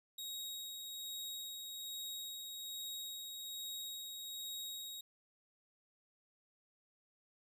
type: tone with tremolo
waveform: sawtooth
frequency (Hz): 3783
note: A#7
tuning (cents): +25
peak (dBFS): -39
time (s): 0.18-5.01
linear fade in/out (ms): 5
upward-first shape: sine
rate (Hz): 1.2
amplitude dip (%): 30
effects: none